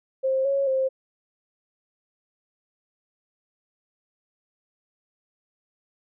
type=tone with pitch steps; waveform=sine; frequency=529 / 552 / 528 Hz; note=C5 / C#5 / C5; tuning=+19 / -7 / +16 cents; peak=-20 dBFS; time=0.23-0.89 s; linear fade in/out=20 ms; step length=220 ms; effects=none